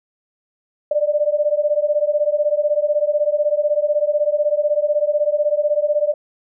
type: beating tone pair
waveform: sine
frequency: 586 / 602 Hz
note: D5 / D5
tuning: -4 / +43 cents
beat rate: 16 Hz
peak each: -18 dBFS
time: 0.91-6.14 s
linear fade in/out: 5 ms
effects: none